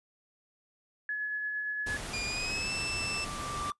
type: tone with tremolo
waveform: sine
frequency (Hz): 1701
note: G#6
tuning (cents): +41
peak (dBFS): -29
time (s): 1.09-1.97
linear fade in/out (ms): 2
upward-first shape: sine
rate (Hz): 8.7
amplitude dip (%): 25
type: noise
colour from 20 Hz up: pink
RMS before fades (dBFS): -39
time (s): 1.86-3.71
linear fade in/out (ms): 10
type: tone with exponential growth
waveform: triangle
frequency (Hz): 1174.7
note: D6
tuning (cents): 0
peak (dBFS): -30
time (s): 1.88-3.72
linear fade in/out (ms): 2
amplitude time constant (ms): 400
type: tone with pitch glide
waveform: 25% pulse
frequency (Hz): 2419 to 2653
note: D#7 to E7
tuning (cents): -49 to +10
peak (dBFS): -29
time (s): 2.13-3.25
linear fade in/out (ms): 10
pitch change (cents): +159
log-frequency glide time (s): 2.25-2.71
effects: noise-tail reverb RT60 0.1 s tail -20 dB re dry + resampled to 24000 Hz